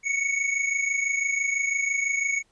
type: tone pair together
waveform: square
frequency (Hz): 2217 / 2243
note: C#7 / C#7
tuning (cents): 0 / +20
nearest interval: unison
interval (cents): 20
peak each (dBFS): -25 / -30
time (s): 0.03-2.43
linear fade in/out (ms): 50
effects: pink hiss -66 dBFS RMS until 2.51 s + resampled to 22050 Hz